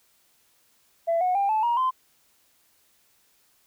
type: tone with pitch steps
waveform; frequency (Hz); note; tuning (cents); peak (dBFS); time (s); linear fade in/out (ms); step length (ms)
sine; 670 / 730.6 / 796.8 / 868.9 / 947.5 / 1033.3; E5 / F#5 / G5 / A5 / A#5 / C6; +28 / -22 / +28 / -22 / +28 / -22; -19; 1.07-1.91; 20; 140
effects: tanh soft clip ceiling -17 dBFS + white hiss -64 dBFS RMS until 3.66 s